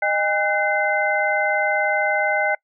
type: tone cluster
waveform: sine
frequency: 615 / 808 / 1509 / 2068 Hz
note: D#5 / G#5 / F#6 / C7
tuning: -20 / -48 / +34 / -21 cents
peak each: -23 dBFS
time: 0.02-2.55 s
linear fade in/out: 5 ms
effects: noise-tail reverb RT60 0.1 s tail -25 dB re dry